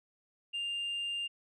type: tone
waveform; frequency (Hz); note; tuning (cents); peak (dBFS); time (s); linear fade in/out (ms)
sine; 2800; F7; +4; -31; 0.53-1.28; 20
effects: tanh soft clip ceiling -32 dBFS